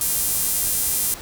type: tone with high-pass filter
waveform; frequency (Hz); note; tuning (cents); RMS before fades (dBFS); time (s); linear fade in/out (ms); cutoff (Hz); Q
sawtooth; 401.2; G4; +40; -22; 0.01-1.14; 0; 10000; 1.1
effects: pink hiss -37 dBFS RMS until 1.21 s